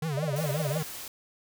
square tone with vibrato, 148.4 Hz, D3, 18 cents sharp, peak -29 dBFS, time 0.02-0.83 s, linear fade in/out 5 ms, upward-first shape triangle, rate 5.6 Hz, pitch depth 210 cents each way
sine tone bursts, 599 Hz, D5, 34 cents sharp, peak -28 dBFS, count 12, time 0.17-0.779 s, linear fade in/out 5 ms, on 26 ms, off 27 ms
white noise, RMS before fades -40 dBFS, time 0.36-1.08 s, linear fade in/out 2 ms
effects none

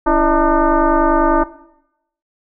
sine tone with frequency modulation, 282 Hz, C#4, 30 cents sharp, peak -10 dBFS, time 0.06-1.44 s, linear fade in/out 10 ms, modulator 307 Hz, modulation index 3.1, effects noise-tail reverb RT60 0.8 s tail -17 dB re dry

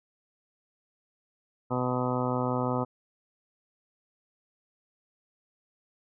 harmonic tone, 125.6 Hz, B2, 30 cents sharp, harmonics 1 / 2 / 3 / 4 / 5 / 6 / 7 / 8 / 9 / 10, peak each -32 / -31 / -37 / -33 / -37 / -38 / -37 / -37 / -42 / -37 dBFS, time 1.7-2.85 s, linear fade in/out 20 ms, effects none

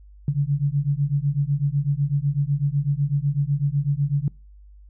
sine beating tone pair, 138.59 / 146.59 Hz, C#3 / D3, 0 / -3 cents, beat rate 8 Hz, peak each -22 dBFS, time 0.28-4.28 s, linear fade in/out 2 ms, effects noise-tail reverb RT60 0.3 s tail -25 dB re dry + added 50 Hz sine -44 dBFS peak until 4.89 s

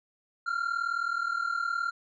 triangle tone pair together, 1365.8 / 1405 Hz, F6 / F6, -39 / +10 cents, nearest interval unison, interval 49 cents, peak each -29 / -29 dBFS, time 0.46-1.91 s, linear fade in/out 10 ms, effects resampled to 16000 Hz

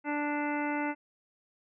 harmonic tone, 293.7 Hz, D4, in tune, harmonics 1 / 2 / 3 / 4 / 5 / 6 / 7 / 8 / 9, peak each -32 / -39 / -35 / -47 / -39 / -49 / -39 / -51 / -45 dBFS, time 0.04-0.95 s, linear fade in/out 50 ms, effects none

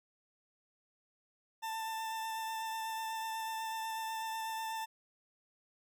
40% pulse tone with vibrato, 890 Hz, A5, 20 cents sharp, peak -36 dBFS, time 1.62-4.86 s, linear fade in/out 20 ms, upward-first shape triangle, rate 8.1 Hz, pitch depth 14 cents each way, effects none

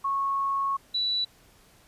sine tone pair in turn, 1100 / 3948 Hz, C#6 / B7, -14 / -1 cents, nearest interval octave + minor seventh, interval 2213 cents, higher second, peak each -24 dBFS, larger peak neither, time 0.04-0.77 / 0.94-1.25 s, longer first, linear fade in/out 10 ms, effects pink hiss -58 dBFS RMS until 1.87 s + resampled to 32000 Hz

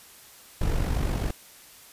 brown noise with amplitude modulation, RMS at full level -23 dBFS, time 0.61-1.31 s, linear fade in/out 5 ms, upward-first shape sine, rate 48 Hz, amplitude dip 55%, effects white hiss -50 dBFS RMS until 1.92 s + resampled to 32000 Hz

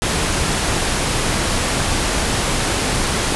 pink low-pass noise, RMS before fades -19 dBFS, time 0.02-3.35 s, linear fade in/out 0 ms, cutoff 11000 Hz, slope 96 dB/octave, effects none

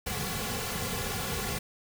pink noise with comb filter, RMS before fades -33 dBFS, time 0.06-1.59 s, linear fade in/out 10 ms, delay 3.2 ms, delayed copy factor -1, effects none

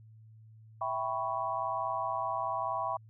sine chord, C# half-diminished seventh, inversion first, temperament equal, 659.3 / 784 / 987.8 / 1108.7 Hz, E5 / G5 / B5 / C#6, 0 / 0 / 0 / 0 cents, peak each -37 / -37 / -35 / -36 dBFS, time 0.81-2.97 s, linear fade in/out 5 ms, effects added 110 Hz sine -52 dBFS peak until 3.09 s

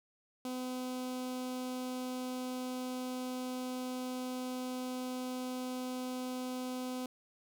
sawtooth tone with notch filter, 253.6 Hz, B3, 46 cents sharp, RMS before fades -39 dBFS, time 0.45-7.06 s, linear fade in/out 2 ms, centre 1800 Hz, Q 1.4, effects none

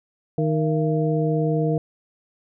harmonic tone with a mistuned harmonic, 155.8 Hz, D#3, 3 cents sharp, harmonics 1 / 2 / 3 / 4, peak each -21 / -26 / -24 / -29 dBFS, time 0.38-1.78 s, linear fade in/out 2 ms, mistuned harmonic 4, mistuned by +140 cents, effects none

